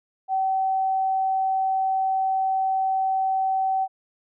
sine tone, 765 Hz, G5, 42 cents flat, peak -20 dBFS, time 0.28-3.88 s, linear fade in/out 50 ms, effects none

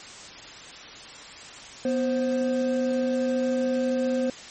triangle tone pair together, 246.9 / 523.2 Hz, B3 / C5, 0 / 0 cents, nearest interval octave + minor second, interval 1300 cents, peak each -23 dBFS, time 1.85-4.3 s, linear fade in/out 2 ms, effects white hiss -42 dBFS RMS until 4.5 s + MP3 32 kbps

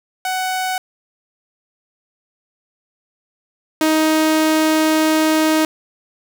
sawtooth tone pair in turn, 746 / 313.7 Hz, F#5 / D#4, +14 / +14 cents, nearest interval octave + minor third, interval 1500 cents, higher first, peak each -15 / -9 dBFS, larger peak second, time 0.25-0.78 / 3.81-5.65 s, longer second, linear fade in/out 2 ms, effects 7-bit

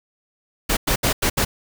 pink noise bursts at uneven times, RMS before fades -19 dBFS, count 5, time 0.69-0.77 / 0.87-0.96 / 1.03-1.13 / 1.22-1.3 / 1.37-1.45 s, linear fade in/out 10 ms, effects none

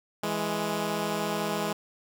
10% pulse tone pair together, 164.81 / 208.5 Hz, E3 / G#3, 0 / +7 cents, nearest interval major third, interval 407 cents, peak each -24 / -21 dBFS, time 0.23-1.73 s, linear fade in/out 5 ms, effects none

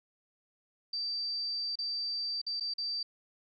sine tone with dropouts, 4659 Hz, D8, 15 cents flat, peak -32 dBFS, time 0.93-3.03 s, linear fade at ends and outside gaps 5 ms, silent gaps 1.756-1.787 / 2.416-2.465 / 2.599-2.607 / 2.738-2.781 s, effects none

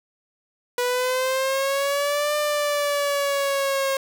sawtooth exponential two-way sweep, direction up then down, 488.4 to 597 to 539 Hz, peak -17 dBFS, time 0.78-3.97 s, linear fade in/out 2 ms, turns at 2.36 s, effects none

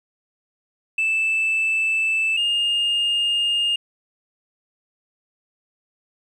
sine tone pair in turn, 2637 / 2830 Hz, E7 / F7, 0 / +22 cents, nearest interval minor second, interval 122 cents, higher second, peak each -16 dBFS, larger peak neither, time 0.98-2.37 / 2.37-3.76 s, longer neither, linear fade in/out 5 ms, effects tanh soft clip ceiling -16 dBFS + 9-bit

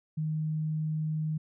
sine tone, 155.56 Hz, D#3, in tune, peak -28 dBFS, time 0.17-1.38 s, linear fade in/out 10 ms, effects none

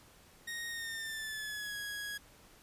sawtooth tone with pitch glide, 1864.7 to 1661.3 Hz, A#6 to G#6, 0 to 0 cents, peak -35 dBFS, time 0.47-2.18 s, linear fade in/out 10 ms, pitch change -200 cents, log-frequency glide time 0.69-1.76 s, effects pink hiss -60 dBFS RMS until 2.62 s + resampled to 32000 Hz

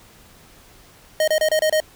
square tone bursts, 622.3 Hz, D#5, in tune, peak -16 dBFS, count 6, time 1.2-1.802 s, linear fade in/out 2 ms, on 77 ms, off 28 ms, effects pink hiss -49 dBFS RMS until 1.95 s

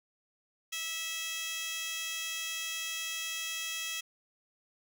15% pulse tone with high-pass filter, 652 Hz, E5, 19 cents flat, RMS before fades -37 dBFS, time 0.72-4.01 s, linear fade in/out 10 ms, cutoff 3400 Hz, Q 1.9, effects none

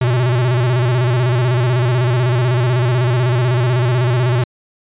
square tone with vibrato, 123.47 Hz, B2, in tune, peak -13 dBFS, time 0.01-4.44 s, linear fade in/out 5 ms, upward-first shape square, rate 16 Hz, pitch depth 72 cents each way, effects resampled to 8000 Hz

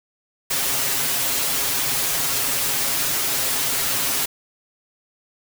white noise with comb filter, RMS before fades -22 dBFS, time 0.5-4.26 s, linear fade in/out 10 ms, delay 7.3 ms, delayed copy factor +0.95, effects none

